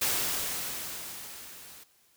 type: noise with level ramp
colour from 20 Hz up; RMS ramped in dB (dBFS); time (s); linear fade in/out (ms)
white; -27 to -50; 0.01-1.84; 10
effects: white hiss -65 dBFS RMS until 2.16 s